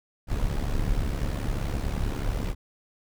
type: noise with amplitude modulation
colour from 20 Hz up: brown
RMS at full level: -24 dBFS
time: 0.27-2.55 s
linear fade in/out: 50 ms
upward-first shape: sine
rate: 70.9 Hz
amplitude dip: 70%
effects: none